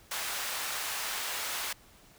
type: high-pass noise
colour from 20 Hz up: pink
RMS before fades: -35 dBFS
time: 0.11-1.73 s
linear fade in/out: 5 ms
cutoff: 970 Hz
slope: 12 dB/octave
effects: pink hiss -58 dBFS RMS until 2.18 s